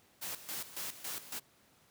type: noise with tremolo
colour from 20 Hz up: white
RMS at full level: -40 dBFS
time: 0.21-1.4 s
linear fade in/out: 20 ms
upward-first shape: square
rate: 3.6 Hz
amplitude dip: 75%
effects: pink hiss -66 dBFS RMS until 1.9 s + high-pass 100 Hz 12 dB/octave